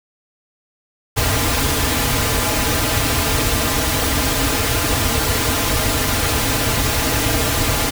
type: noise with comb filter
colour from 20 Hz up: pink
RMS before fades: -18 dBFS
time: 1.16-7.91 s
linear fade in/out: 20 ms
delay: 5.4 ms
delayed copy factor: -0.9
effects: none